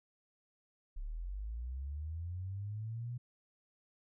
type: linear sweep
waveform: sine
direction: up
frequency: 32.7 to 123.47 Hz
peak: -38 dBFS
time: 0.96-3.18 s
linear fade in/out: 10 ms
effects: none